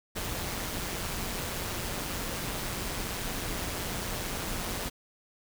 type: noise with amplitude modulation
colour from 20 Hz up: pink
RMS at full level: -32 dBFS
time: 0.15-4.9 s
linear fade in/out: 20 ms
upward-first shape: sine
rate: 181 Hz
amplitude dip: 50%
effects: none